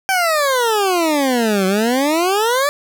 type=exponential two-way sweep; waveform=20% pulse; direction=down then up; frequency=784 to 185 to 591 Hz; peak=-9 dBFS; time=0.09-2.69 s; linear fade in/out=0 ms; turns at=1.66 s; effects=none